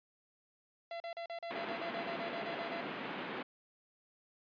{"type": "tone bursts", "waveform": "45% pulse", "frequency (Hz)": 678, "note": "E5", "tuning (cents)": 49, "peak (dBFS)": -40, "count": 15, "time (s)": [0.91, 2.807], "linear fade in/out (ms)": 2, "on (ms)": 91, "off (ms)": 38}
{"type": "band-pass noise", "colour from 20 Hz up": "pink", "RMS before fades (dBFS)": -42, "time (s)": [1.5, 3.43], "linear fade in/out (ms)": 10, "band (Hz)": [200, 3000], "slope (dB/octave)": 24}
{"effects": ["resampled to 11025 Hz"]}